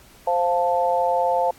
sine chord, F major, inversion second, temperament equal, 523.3 / 698.5 / 880 Hz, C5 / F5 / A5, 0 / 0 / 0 cents, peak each -22 dBFS, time 0.27-1.51 s, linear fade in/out 5 ms, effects pink hiss -50 dBFS RMS until 1.58 s + AAC 64 kbps

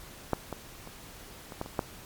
clicks, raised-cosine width 1 ms, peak -11 / -20 / -30 / -26 / -18 / -27 / -12 dBFS, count 7, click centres 0.333 / 0.527 / 0.874 / 1.522 / 1.614 / 1.661 / 1.792 s, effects pink hiss -48 dBFS RMS until 2.05 s + MP3 96 kbps

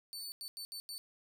sawtooth tone bursts at uneven times, 4503 Hz, C#8, 26 cents sharp, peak -39 dBFS, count 5, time 0.13-0.32 / 0.41-0.48 / 0.57-0.65 / 0.72-0.8 / 0.89-0.98 s, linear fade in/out 0 ms, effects 13-bit

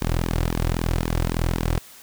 sawtooth tone with flanger, 41.62 Hz, E1, 17 cents sharp, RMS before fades -23 dBFS, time 0.01-1.79 s, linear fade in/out 10 ms, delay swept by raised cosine 1.4 to 4.8 ms, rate 3.8 Hz, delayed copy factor -0.7, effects white hiss -46 dBFS RMS until 2.02 s

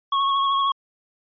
square tone with vibrato, 1101 Hz, C#6, 12 cents flat, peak -19 dBFS, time 0.12-0.72 s, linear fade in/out 5 ms, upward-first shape triangle, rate 13 Hz, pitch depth 26 cents each way, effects resampled to 11025 Hz

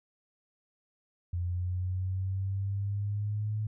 sine exponential sweep, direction up, 87.3 to 108 Hz, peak -29 dBFS, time 1.33-3.67 s, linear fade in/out 5 ms, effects none

